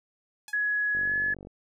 5% pulse tone with exponential decay, 843 Hz, G#5, 26 cents sharp, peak -27 dBFS, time 0.48-0.58 s, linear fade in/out 2 ms, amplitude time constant 21 ms
sine tone with pitch glide, 1681 to 1707.4 Hz, G#6 to G#6, +20 to +47 cents, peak -24 dBFS, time 0.53-1.34 s, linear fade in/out 5 ms, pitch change +27 cents, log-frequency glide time 1-1.15 s
click train, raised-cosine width 2 ms, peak -31 dBFS, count 26, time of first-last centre 0.95-1.471 s, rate 48 Hz
effects none

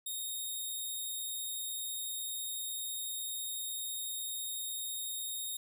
10% pulse tone, 3714 Hz, A#7, 7 cents flat, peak -29 dBFS, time 0.06-5.57 s, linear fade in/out 5 ms, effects none

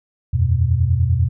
sine chord, E suspended second, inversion none, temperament equal, 82.41 / 92.5 / 123.47 Hz, E2 / F#2 / B2, 0 / 0 / 0 cents, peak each -18 dBFS, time 0.33-1.29 s, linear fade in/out 10 ms, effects none

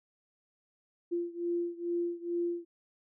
sine beating tone pair, 344.4 / 346.7 Hz, F4 / F4, -24 / -13 cents, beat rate 2.3 Hz, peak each -33 / -35 dBFS, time 1.11-2.65 s, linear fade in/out 20 ms, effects none

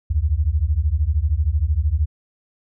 sine beating tone pair, 69.3 / 82.3 Hz, C#2 / E2, 0 / -2 cents, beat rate 13 Hz, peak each -19 dBFS, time 0.1-2.06 s, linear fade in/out 10 ms, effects none

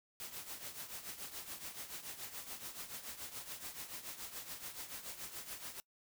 white noise with tremolo, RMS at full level -44 dBFS, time 0.2-5.8 s, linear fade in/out 0 ms, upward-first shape triangle, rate 7 Hz, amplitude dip 75%, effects noise-tail reverb RT60 0.1 s tail -23 dB re dry

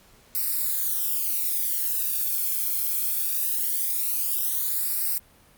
violet noise with flanger, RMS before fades -25 dBFS, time 0.35-5.18 s, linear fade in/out 0 ms, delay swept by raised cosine 0.3 to 1.07 ms, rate 0.21 Hz, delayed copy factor -0.85, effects pink hiss -56 dBFS RMS until 5.57 s + Opus 48 kbps

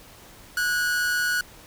45% pulse tone pair together, 1466 / 1621.5 Hz, F#6 / G#6, -16 / -42 cents, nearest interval major second, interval 174 cents, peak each -22 / -33 dBFS, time 0.57-1.41 s, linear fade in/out 2 ms, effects pink hiss -48 dBFS RMS until 1.66 s

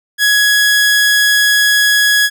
sawtooth tone, 1673 Hz, G#6, 12 cents sharp, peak -5 dBFS, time 0.18-2.3 s, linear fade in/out 50 ms, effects none

